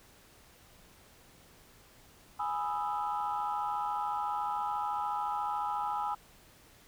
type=chord; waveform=sine; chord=E major seventh; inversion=first; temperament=equal; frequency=830.6 / 987.8 / 1244.5 / 1318.5 Hz; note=G#5 / B5 / D#6 / E6; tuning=0 / 0 / 0 / 0 cents; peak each=-33 / -36 / -39 / -38 dBFS; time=2.39-6.15 s; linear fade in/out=10 ms; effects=tanh soft clip ceiling -23 dBFS + pink hiss -59 dBFS RMS until 6.87 s